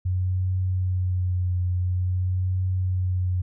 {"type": "tone with vibrato", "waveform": "sine", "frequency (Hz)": 91.4, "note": "F#2", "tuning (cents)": -21, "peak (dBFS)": -21, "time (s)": [0.05, 3.42], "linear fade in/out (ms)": 10, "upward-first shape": "triangle", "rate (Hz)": 0.48, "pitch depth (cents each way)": 29, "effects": []}